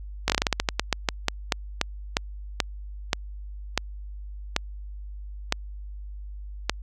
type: slowing click train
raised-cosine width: 0.2 ms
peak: -3 dBFS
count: 23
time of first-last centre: 0.28-6.696 s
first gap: 18 ms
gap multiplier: 1.22
effects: added 50 Hz sine -35 dBFS peak until 6.82 s